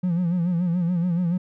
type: tone with vibrato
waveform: triangle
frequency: 174.61 Hz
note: F3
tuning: in tune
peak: -17 dBFS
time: 0.03-1.38 s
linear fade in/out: 10 ms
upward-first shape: sine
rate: 7 Hz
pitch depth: 85 cents each way
effects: tanh soft clip ceiling -14 dBFS